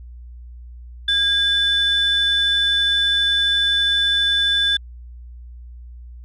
sine tone pair together, 1622 / 3505 Hz, G#6 / A7, -41 / -7 cents, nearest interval octave + minor second, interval 1334 cents, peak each -20 / -15 dBFS, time 1.08-4.77 s, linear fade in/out 5 ms, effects tanh soft clip ceiling -10 dBFS + added 60 Hz sine -35 dBFS peak until 6.24 s

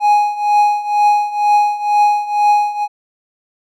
triangle tone with tremolo, 830.6 Hz, G#5, in tune, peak -5 dBFS, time 0-2.88 s, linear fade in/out 50 ms, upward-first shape triangle, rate 2.1 Hz, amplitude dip 85%, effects none

